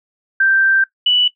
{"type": "tone pair in turn", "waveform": "sine", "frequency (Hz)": [1568, 2960], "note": ["G6", "F#7"], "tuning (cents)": [0, 0], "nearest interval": "major seventh", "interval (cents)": 1100, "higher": "second", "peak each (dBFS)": -10, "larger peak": "neither", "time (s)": [[0.4, 0.84], [1.06, 1.28]], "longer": "first", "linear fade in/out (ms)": 5, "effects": ["noise-tail reverb RT60 0.1 s tail -17 dB re dry"]}